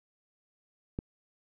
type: click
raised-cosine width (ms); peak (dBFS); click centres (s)
3; -20; 0.989
effects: none